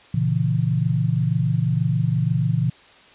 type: chord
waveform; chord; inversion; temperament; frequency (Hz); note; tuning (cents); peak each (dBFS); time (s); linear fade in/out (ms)
sine; A# diminished; none; equal; 116.54 / 138.59 / 164.81; A#2 / C#3 / E3; 0 / 0 / 0; -22; 0.14-2.7; 5
effects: white hiss -49 dBFS RMS until 3.14 s + resampled to 8000 Hz